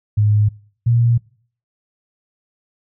sine tone pair in turn, 105.1 / 117.97 Hz, G#2 / A#2, +21 / +21 cents, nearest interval major second, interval 200 cents, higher second, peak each -11 dBFS, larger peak neither, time 0.17-0.49 / 0.86-1.18 s, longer neither, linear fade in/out 10 ms, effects noise-tail reverb RT60 0.5 s tail -23 dB re dry

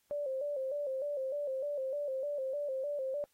sine tone with vibrato, 554.4 Hz, C#5, in tune, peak -33 dBFS, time 0.11-3.24 s, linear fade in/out 0 ms, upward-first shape square, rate 3.3 Hz, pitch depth 84 cents each way, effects white hiss -74 dBFS RMS until 3.33 s + AAC 48 kbps

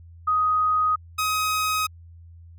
sine / sawtooth tone pair in turn, 1251 / 1261.9 Hz, D#6 / D#6, +9 / +24 cents, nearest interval unison, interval 15 cents, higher second, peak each -18 dBFS, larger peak neither, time 0.27-0.96 / 1.18-1.87 s, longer neither, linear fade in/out 10 ms, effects added 84 Hz sine -43 dBFS peak until 2.58 s

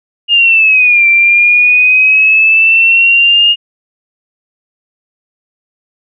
sine exponential two-way sweep, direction down then up, 2851 to 2349 to 2851 Hz, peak -4 dBFS, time 0.28-3.56 s, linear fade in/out 50 ms, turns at 1.07 s, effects none

